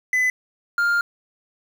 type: tone pair in turn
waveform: triangle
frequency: 2009 / 1403.3 Hz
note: B6 / F6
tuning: +29 / +8 cents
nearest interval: tritone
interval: 621 cents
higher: first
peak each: -15 dBFS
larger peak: neither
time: 0.13-0.3 / 0.78-1.01 s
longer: second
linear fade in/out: 2 ms
effects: 7-bit